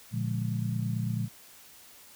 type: chord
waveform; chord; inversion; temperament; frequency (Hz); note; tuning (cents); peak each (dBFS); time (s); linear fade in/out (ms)
sine; Bb dominant seventh; none; just; 116.54 / 145.68 / 174.81 / 209.8; Bb2 / D3 / F3 / Ab3; 0 / -14 / +2 / +18; -30 / -36 / -35 / -36; 0.11-1.29; 50
effects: white hiss -53 dBFS RMS until 2.15 s